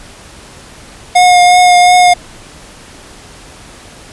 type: tone with vibrato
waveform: square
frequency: 718 Hz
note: F5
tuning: 48 cents sharp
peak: -4 dBFS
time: 1.15-2.14 s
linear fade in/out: 10 ms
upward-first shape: triangle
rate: 2.8 Hz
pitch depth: 18 cents each way
effects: pink hiss -35 dBFS RMS until 4.12 s + resampled to 24000 Hz